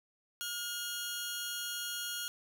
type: tone pair together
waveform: 15% pulse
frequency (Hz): 1429 / 3275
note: F6 / G#7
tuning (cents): +39 / -25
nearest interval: octave + major second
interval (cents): 1436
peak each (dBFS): -32 / -33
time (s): 0.41-2.28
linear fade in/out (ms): 0
effects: none